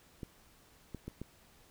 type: clicks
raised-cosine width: 3 ms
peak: -28 dBFS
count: 4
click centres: 0.232 / 0.947 / 1.08 / 1.216 s
effects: pink hiss -63 dBFS RMS until 1.7 s